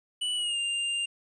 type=tone with pitch glide; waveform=square; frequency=2960 to 2797 Hz; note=F#7 to F7; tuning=0 to +2 cents; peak=-28 dBFS; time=0.21-1.06 s; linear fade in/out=10 ms; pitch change=-98 cents; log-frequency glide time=0.35-0.58 s; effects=resampled to 22050 Hz + 11-bit